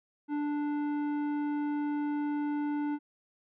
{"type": "tone with tanh clipping", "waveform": "sine", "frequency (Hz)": 293.7, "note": "D4", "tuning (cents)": 0, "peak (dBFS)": -31, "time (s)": [0.28, 2.99], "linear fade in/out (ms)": 50, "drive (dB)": 12, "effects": []}